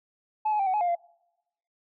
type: tone with pitch steps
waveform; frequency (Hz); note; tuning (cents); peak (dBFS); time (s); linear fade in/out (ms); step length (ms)
sine; 860 / 845 / 784 / 749 / 844 / 705 / 690; A5 / G#5 / G5 / F#5 / G#5 / F5 / F5; -40 / +30 / 0 / +21 / +28 / +16 / -21; -21; 0.45-0.954; 10; 72
effects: noise-tail reverb RT60 0.9 s tail -25 dB re dry + tanh soft clip ceiling -20 dBFS